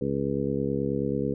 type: harmonic tone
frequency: 69.3 Hz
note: C#2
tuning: in tune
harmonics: 1 / 2 / 3 / 4 / 5 / 6 / 7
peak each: -41 / -32 / -31 / -31 / -37 / -31 / -32 dBFS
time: 0.01-1.34 s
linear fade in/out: 5 ms
effects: none